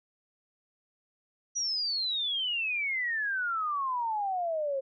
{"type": "exponential sweep", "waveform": "sine", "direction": "down", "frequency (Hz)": [5890, 527], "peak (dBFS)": -28, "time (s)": [1.55, 4.81], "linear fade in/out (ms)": 20, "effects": []}